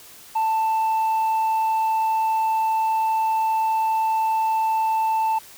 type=tone with tanh clipping; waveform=sine; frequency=885 Hz; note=A5; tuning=10 cents sharp; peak=-19 dBFS; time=0.35-5.39 s; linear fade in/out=10 ms; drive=2 dB; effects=white hiss -45 dBFS RMS until 5.57 s